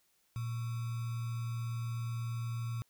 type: tone with sample-and-hold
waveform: sine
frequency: 116.54 Hz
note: A#2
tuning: in tune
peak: -34 dBFS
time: 0.36-2.82 s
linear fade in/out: 0 ms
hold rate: 1225 Hz
effects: white hiss -73 dBFS RMS until 2.89 s